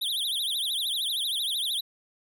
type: tone with vibrato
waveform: square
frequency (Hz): 3519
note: A7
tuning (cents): 0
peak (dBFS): -27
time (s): 0.01-1.81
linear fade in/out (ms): 10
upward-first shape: triangle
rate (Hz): 13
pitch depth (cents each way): 240
effects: none